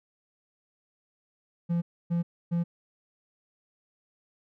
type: tone bursts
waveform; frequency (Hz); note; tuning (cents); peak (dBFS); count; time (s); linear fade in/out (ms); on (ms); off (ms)
triangle; 171; F3; -36; -22; 3; 1.69-2.64; 20; 130; 280
effects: none